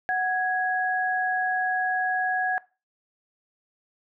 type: tone pair together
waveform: sine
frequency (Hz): 740.5 / 1661.2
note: F#5 / G#6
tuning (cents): +1 / 0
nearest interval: octave + major second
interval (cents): 1399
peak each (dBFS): -25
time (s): 0.09-2.58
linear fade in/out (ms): 0
effects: noise-tail reverb RT60 0.3 s tail -20 dB re dry